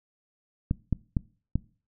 clicks, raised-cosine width 5 ms, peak -12 dBFS, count 4, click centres 0.711 / 0.927 / 1.168 / 1.556 s, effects noise-tail reverb RT60 0.4 s tail -22 dB re dry

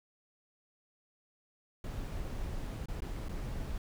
brown noise with dropouts, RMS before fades -38 dBFS, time 1.84-3.78 s, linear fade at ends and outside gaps 2 ms, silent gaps 2.858-2.884 / 3.005-3.02 / 3.285-3.292 s, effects none

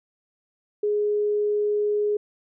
sine tone, 416.7 Hz, G#4, 6 cents sharp, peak -20 dBFS, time 0.83-2.17 s, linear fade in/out 5 ms, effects none

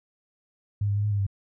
sine tone with pitch steps, 102.5 / 101.3 / 102.9 / 105 / 101.5 / 98.8 Hz, G#2 / G#2 / G#2 / G#2 / G#2 / G2, -22 / -43 / -16 / +19 / -39 / +14 cents, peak -22 dBFS, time 0.81-1.266 s, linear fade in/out 5 ms, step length 76 ms, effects none

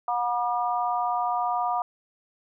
harmonic tone, 241 Hz, B3, 42 cents flat, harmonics 3 / 4 / 5, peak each -26 / -28 / -30 dBFS, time 0.08-1.82 s, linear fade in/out 2 ms, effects none

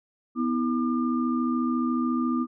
sine tone cluster, 248.2 / 322.3 / 1202 Hz, B3 / E4 / D6, +9 / -39 / +40 cents, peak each -24 / -29 / -32 dBFS, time 0.35-2.47 s, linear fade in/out 50 ms, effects none

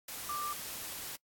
sine tone in noise, 1182 Hz, D6, 11 cents sharp, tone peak -35 dBFS, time 0.29-0.53 s, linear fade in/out 5 ms, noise white, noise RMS -42 dBFS, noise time 0.08-1.16 s, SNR +4 dB, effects noise-tail reverb RT60 0.1 s tail -24 dB re dry + AAC 64 kbps

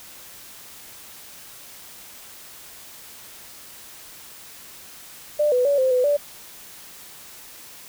sine tone with pitch steps, 595 / 498 / 568 / 520 / 502 / 580 Hz, D5 / B4 / C#5 / C5 / B4 / D5, +22 / +14 / +42 / -11 / +28 / -22 cents, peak -16 dBFS, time 5.39-6.17 s, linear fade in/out 10 ms, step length 130 ms, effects white hiss -43 dBFS RMS until 7.88 s

